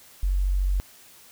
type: tone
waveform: sine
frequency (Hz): 46.89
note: F#1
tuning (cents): +24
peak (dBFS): -20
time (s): 0.23-0.8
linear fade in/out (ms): 0
effects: white hiss -51 dBFS RMS until 1.31 s